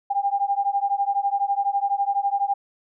sine beating tone pair, 794 / 806 Hz, G5 / G5, +22 / +48 cents, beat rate 12 Hz, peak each -23 dBFS, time 0.1-2.54 s, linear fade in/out 10 ms, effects none

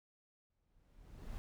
brown noise with exponential growth, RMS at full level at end -43 dBFS, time 0.5-1.38 s, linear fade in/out 0 ms, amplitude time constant 190 ms, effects none

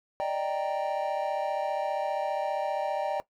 triangle chord, Eb major seventh, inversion third, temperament equal, 587.3 / 622.3 / 784 / 932.3 Hz, D5 / Eb5 / G5 / Bb5, 0 / 0 / 0 / 0 cents, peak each -30 / -32 / -29 / -34 dBFS, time 0.2-3.2 s, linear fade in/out 0 ms, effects noise-tail reverb RT60 0.1 s tail -18 dB re dry + tanh soft clip ceiling -16 dBFS

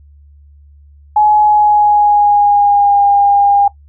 sine tone with pitch glide, 844 to 807.3 Hz, G#5 to G#5, +28 to -49 cents, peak -6 dBFS, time 1.16-3.68 s, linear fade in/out 5 ms, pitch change -77 cents, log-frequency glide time 1.39-3.04 s, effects noise-tail reverb RT60 0.1 s tail -18 dB re dry + added 72 Hz sine -39 dBFS peak until 3.88 s

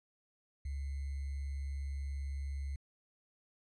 sine tone with sample-and-hold, 69.3 Hz, C#2, in tune, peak -36 dBFS, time 0.65-2.76 s, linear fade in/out 5 ms, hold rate 2100 Hz, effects resampled to 24000 Hz

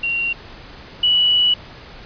sine tone pair in turn, 2757 / 2945 Hz, F7 / F#7, -23 / -9 cents, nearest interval minor second, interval 114 cents, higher second, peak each -18 / -12 dBFS, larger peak second, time 0.03-0.33 / 1.03-1.54 s, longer second, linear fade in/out 5 ms, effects pink hiss -39 dBFS RMS until 2.05 s + resampled to 11025 Hz

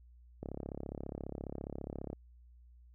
click train, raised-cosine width 2 ms, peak -27 dBFS, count 60, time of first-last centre 0.43-2.13 s, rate 34.7 Hz, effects added 60 Hz sine -56 dBFS peak until 2.94 s

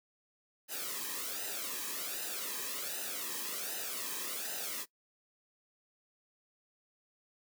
white noise with flanger, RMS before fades -39 dBFS, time 0.68-4.86 s, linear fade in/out 50 ms, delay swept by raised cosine 0.89 to 1.43 ms, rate 1.3 Hz, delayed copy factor -0.7, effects noise-tail reverb RT60 0.1 s tail -20 dB re dry + high-pass 200 Hz 12 dB/octave

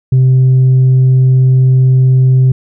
sine tone with tanh clipping, 129.7 Hz, C3, 15 cents flat, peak -5 dBFS, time 0.12-2.52 s, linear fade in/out 5 ms, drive 1 dB, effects none

